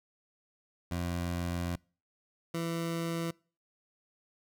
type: tone pair in turn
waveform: 20% pulse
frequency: 87 / 166.82 Hz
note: F2 / E3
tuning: -6 / +21 cents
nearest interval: major seventh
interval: 1127 cents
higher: second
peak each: -27 dBFS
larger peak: neither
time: 0.91-1.76 / 2.54-3.31 s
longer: first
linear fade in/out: 5 ms
effects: noise-tail reverb RT60 0.4 s tail -26 dB re dry